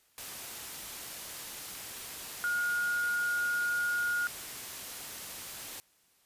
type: tone in noise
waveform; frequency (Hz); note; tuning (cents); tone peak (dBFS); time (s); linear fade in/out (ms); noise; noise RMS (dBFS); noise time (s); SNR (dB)
sine; 1431; F6; +42; -28; 2.44-4.27; 0; white; -42; 0.18-5.8; +11
effects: white hiss -68 dBFS RMS until 6.25 s + resampled to 32000 Hz